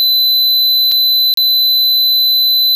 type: tone with dropouts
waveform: square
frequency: 4017 Hz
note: B7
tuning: 29 cents sharp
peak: -9 dBFS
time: 0-2.75 s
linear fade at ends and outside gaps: 0 ms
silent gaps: 0.915-0.92 / 1.339-1.373 s
effects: none